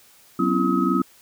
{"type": "tone cluster", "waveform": "sine", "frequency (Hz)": [188.3, 250.6, 273.4, 335.8, 1273], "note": ["F#3", "B3", "C#4", "E4", "D#6"], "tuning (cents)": [31, 25, -24, 32, 39], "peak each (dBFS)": -24, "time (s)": [0.39, 1.02], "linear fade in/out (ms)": 5, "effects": ["white hiss -53 dBFS RMS until 1.21 s"]}